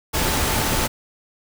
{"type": "tone in noise", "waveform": "sine", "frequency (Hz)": 880, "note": "A5", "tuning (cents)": 0, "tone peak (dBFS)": -32, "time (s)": [0.13, 0.88], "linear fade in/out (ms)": 20, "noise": "pink", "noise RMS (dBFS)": -21, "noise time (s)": [0.13, 0.88], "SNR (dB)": -14, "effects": []}